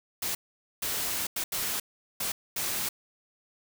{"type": "noise bursts at uneven times", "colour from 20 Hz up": "white", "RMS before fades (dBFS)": -31, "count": 6, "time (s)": [[0.22, 0.35], [0.82, 1.27], [1.36, 1.44], [1.52, 1.8], [2.2, 2.32], [2.56, 2.89]], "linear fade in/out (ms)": 5, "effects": []}